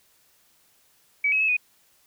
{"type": "tone with pitch steps", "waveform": "sine", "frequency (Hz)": [2281, 2558, 2591, 2482], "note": ["C#7", "D#7", "E7", "D#7"], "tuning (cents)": [49, 47, -30, -5], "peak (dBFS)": -19, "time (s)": [1.24, 1.568], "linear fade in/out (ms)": 5, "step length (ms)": 82, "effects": ["white hiss -62 dBFS RMS until 2.06 s"]}